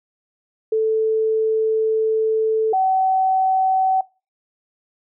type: tone pair in turn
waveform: sine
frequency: 440 / 758.9 Hz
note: A4 / F#5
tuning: 0 / +44 cents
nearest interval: major sixth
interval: 944 cents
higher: second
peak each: -15 dBFS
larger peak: neither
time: 0.72-2.73 / 2.73-4.01 s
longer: first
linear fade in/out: 5 ms
effects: noise-tail reverb RT60 0.3 s tail -21 dB re dry